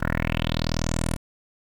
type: tone with low-pass filter sweep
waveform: 10% pulse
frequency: 40.46 Hz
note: E1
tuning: 32 cents flat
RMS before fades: -25 dBFS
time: 0-1.17 s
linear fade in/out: 20 ms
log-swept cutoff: 1500 to 11000 Hz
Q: 4.4
effects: 7-bit